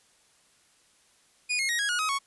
sawtooth tone with pitch steps, 2459 / 2153 / 1885.2 / 1650.7 / 1445.3 / 1265.5 / 1108.1 Hz, D#7 / C7 / A#6 / G#6 / F#6 / D#6 / C#6, -21 / +49 / +19 / -11 / -41 / +29 / -1 cents, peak -22 dBFS, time 1.49-2.19 s, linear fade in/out 20 ms, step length 100 ms, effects white hiss -63 dBFS RMS until 2.26 s + resampled to 24000 Hz

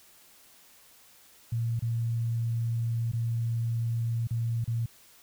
sine tone with dropouts, 115.9 Hz, A#2, 10 cents flat, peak -26 dBFS, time 1.52-4.86 s, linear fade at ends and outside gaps 5 ms, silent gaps 1.794-1.822 / 3.117-3.133 / 4.272-4.308 / 4.643-4.676 s, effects white hiss -57 dBFS RMS until 5.22 s

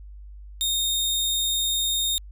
sawtooth tone, 3685 Hz, A#7, 21 cents flat, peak -19 dBFS, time 0.61-2.18 s, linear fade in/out 0 ms, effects added 50 Hz sine -39 dBFS peak until 2.31 s

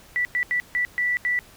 sine tone bursts at uneven times, 1964 Hz, B6, 10 cents flat, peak -20 dBFS, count 6, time 0.16-0.25 / 0.35-0.43 / 0.51-0.6 / 0.75-0.85 / 0.98-1.17 / 1.25-1.39 s, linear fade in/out 0 ms, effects pink hiss -50 dBFS RMS until 1.56 s

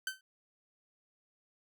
sawtooth tone with exponential decay, 1538 Hz, G6, 33 cents flat, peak -27 dBFS, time 0.07-0.21 s, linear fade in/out 2 ms, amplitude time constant 30 ms, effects none

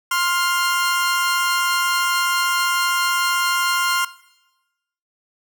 sawtooth tone pair together, 1051.1 / 1403 Hz, C6 / F6, +8 / +8 cents, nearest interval perfect fourth, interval 500 cents, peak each -17 dBFS, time 0.11-4.05 s, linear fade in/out 5 ms, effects noise-tail reverb RT60 1.0 s tail -18 dB re dry

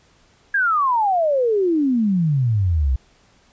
sine exponential sweep, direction down, 1661.2 to 61.5 Hz, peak -15 dBFS, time 0.54-2.96 s, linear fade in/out 5 ms, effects pink hiss -56 dBFS RMS until 3.52 s + resampled to 16000 Hz

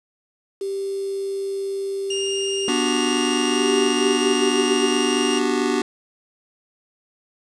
sine tone with pitch glide, 392 to 383.3 Hz, G4 to G4, 0 to -39 cents, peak -23 dBFS, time 0.61-4.91 s, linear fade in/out 5 ms, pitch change -39 cents, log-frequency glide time 3.41-4.8 s
sawtooth tone, 2822 Hz, F7, 17 cents sharp, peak -21 dBFS, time 2.1-5.39 s, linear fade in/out 5 ms
square chord, G major seventh, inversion first, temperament just, 245 / 294 / 367.5 / 392 Hz, B3 / D4 / F#4 / G4, -14 / +2 / -12 / 0 cents, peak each -25 dBFS, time 2.68-5.82 s, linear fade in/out 2 ms
effects resampled to 22050 Hz + 7-bit

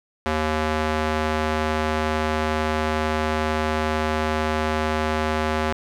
square tone with band-pass filter, 77.78 Hz, D#2, in tune, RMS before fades -23 dBFS, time 0.26-5.73 s, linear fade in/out 0 ms, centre 1100 Hz, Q 0.52, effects none

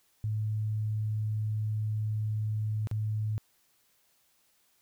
sine tone with dropouts, 107.6 Hz, A2, 38 cents flat, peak -28 dBFS, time 0.24-3.38 s, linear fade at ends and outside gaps 0 ms, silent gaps 2.872-2.913 s, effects white hiss -69 dBFS RMS until 4.81 s

